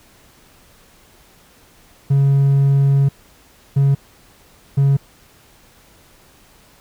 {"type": "tone bursts at uneven times", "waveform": "triangle", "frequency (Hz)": 138.59, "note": "C#3", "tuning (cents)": 0, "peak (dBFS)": -8, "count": 3, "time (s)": [[2.1, 3.09], [3.76, 3.95], [4.77, 4.97]], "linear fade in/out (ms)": 10, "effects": ["tanh soft clip ceiling -4 dBFS", "pink hiss -50 dBFS RMS until 6.8 s"]}